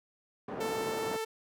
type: band-pass noise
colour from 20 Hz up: pink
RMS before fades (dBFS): -39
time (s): 0.48-1.17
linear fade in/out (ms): 5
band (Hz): 230 to 860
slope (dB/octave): 12
type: tone with vibrato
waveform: sawtooth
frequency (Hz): 443.4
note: A4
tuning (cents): +13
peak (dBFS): -29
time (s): 0.6-1.25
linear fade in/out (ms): 10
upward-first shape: sine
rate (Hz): 19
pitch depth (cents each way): 12
effects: none